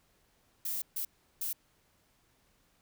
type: noise bursts at uneven times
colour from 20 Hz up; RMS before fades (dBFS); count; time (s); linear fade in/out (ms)
violet; -35; 3; 0.65-0.82 / 0.96-1.05 / 1.41-1.53; 5
effects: pink hiss -70 dBFS RMS until 2.81 s